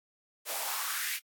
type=noise with high-pass filter sweep; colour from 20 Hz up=white; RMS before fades=-34 dBFS; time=0.45-1.2 s; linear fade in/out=50 ms; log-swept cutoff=520 to 2300 Hz; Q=3.3; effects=AAC 64 kbps